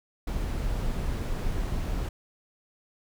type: noise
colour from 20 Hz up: brown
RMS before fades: -29 dBFS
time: 0.27-2.09 s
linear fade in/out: 5 ms
effects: none